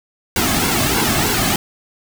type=noise with flanger; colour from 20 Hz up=pink; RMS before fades=-17 dBFS; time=0.36-1.56 s; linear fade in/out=2 ms; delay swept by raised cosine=1.6 to 2.13 ms; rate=3.2 Hz; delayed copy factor=-0.7; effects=none

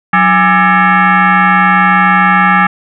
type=tone with frequency modulation; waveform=sine; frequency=185 Hz; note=F#3; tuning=in tune; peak=-5 dBFS; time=0.13-2.67 s; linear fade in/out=5 ms; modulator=503 Hz; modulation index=3.7; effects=none

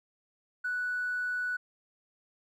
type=tone with tanh clipping; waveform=triangle; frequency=1480 Hz; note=F#6; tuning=in tune; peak=-29 dBFS; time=0.64-1.57 s; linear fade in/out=10 ms; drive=1 dB; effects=none

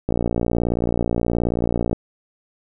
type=click train; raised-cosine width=2 ms; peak=-7 dBFS; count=109; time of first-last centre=0.09-1.93 s; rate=58.7 Hz; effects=none

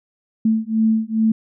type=beating tone pair; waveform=sine; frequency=220 / 222.4 Hz; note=A3 / A3; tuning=0 / +19 cents; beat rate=2.4 Hz; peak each=-18 / -18 dBFS; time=0.45-1.32 s; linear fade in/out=5 ms; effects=none

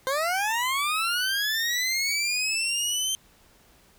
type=linear sweep; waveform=20% pulse; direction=up; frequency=513 to 3136 Hz; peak=-19 dBFS; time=0.07-3.15 s; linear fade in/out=0 ms; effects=pink hiss -58 dBFS RMS until 3.98 s

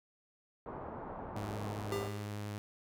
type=low-pass noise; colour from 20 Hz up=white; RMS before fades=-44 dBFS; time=0.66-2.08 s; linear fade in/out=0 ms; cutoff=1000 Hz; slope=24 dB/octave
type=tone with vibrato; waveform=sawtooth; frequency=103.83 Hz; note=G#2; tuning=in tune; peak=-35 dBFS; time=1.36-2.58 s; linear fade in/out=0 ms; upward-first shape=square; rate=11 Hz; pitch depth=10 cents each way
type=tone with exponential decay; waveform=square; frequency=398.8 Hz; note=G4; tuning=30 cents sharp; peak=-33 dBFS; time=1.92-2.48 s; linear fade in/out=1 ms; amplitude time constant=120 ms
effects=none

